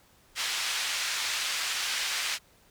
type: band-pass noise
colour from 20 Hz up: pink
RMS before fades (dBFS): -31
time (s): 0.35-2.39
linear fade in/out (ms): 50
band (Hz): 1900 to 6600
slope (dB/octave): 12
effects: pink hiss -61 dBFS RMS until 2.7 s